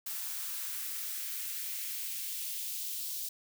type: noise with high-pass filter sweep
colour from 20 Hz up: blue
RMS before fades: -38 dBFS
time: 0.06-3.29 s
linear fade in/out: 5 ms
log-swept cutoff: 930 to 3900 Hz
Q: 1.3
effects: none